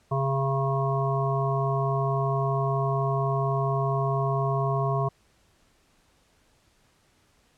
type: harmonic tone with a mistuned harmonic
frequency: 136 Hz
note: C#3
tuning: 33 cents flat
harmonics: 1 / 3 / 5 / 7 / 8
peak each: -25 / -31 / -30 / -35 / -31 dBFS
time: 0.11-5.09 s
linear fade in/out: 10 ms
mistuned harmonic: 7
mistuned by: +21 cents
effects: pink hiss -64 dBFS RMS until 7.57 s + low-pass 10000 Hz 12 dB/octave